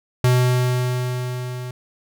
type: tone with level ramp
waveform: square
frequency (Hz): 125.2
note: B2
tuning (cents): +24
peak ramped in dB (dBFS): -13 to -29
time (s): 0.24-1.71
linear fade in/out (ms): 2
effects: none